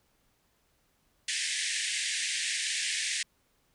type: band-pass noise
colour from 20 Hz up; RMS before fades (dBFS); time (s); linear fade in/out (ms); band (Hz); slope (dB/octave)
pink; -32; 1.28-3.23; 5; 1700 to 9600; 96
effects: pink hiss -71 dBFS RMS until 3.74 s